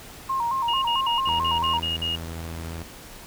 sine tone with vibrato, 1000 Hz, B5, 21 cents sharp, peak -22 dBFS, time 0.29-1.8 s, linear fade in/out 10 ms, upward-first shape square, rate 4.5 Hz, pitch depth 110 cents each way
sine tone bursts, 2859 Hz, F7, 40 cents sharp, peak -24 dBFS, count 8, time 0.68-2.157 s, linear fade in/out 5 ms, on 140 ms, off 51 ms
sawtooth tone, 82.41 Hz, E2, in tune, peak -28 dBFS, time 1.27-2.83 s, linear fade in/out 5 ms
effects pink hiss -43 dBFS RMS until 3.26 s

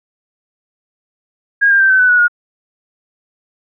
sine tone with pitch steps, 1632 / 1597.5 / 1563.7 / 1530.6 / 1498.3 / 1466.6 / 1435.6 Hz, G#6 / G6 / G6 / G6 / F#6 / F#6 / F6, -31 / +32 / -5 / -42 / +21 / -16 / +47 cents, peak -7 dBFS, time 1.61-2.282 s, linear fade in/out 20 ms, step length 96 ms, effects none

